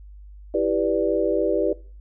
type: chord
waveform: sine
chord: E minor seventh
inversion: none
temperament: equal with one note detuned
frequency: 329.6 / 393.4 / 493.9 / 587.3 Hz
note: E4 / G4 / B4 / D5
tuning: 0 / +6 / 0 / 0 cents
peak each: -25 / -24 / -24 / -24 dBFS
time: 0.54-1.73 s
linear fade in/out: 5 ms
effects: noise-tail reverb RT60 0.4 s tail -21 dB re dry + added 50 Hz sine -40 dBFS peak until 2 s